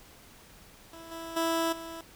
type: tone with level steps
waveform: 15% pulse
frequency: 329.6 Hz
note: E4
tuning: in tune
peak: -39 / -32 / -20 / -33 dBFS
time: 0.93-2.01 s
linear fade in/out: 2 ms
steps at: 1.11 / 1.36 / 1.72 s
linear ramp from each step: 10 ms
effects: pink hiss -54 dBFS RMS until 2.15 s